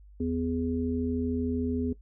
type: harmonic tone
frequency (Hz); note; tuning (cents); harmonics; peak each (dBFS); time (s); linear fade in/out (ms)
83.3; E2; +19; 1 / 3 / 5; -34 / -28 / -34; 0.2-1.93; 5
effects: noise-tail reverb RT60 0.1 s tail -17 dB re dry + added 50 Hz sine -49 dBFS peak until 2.01 s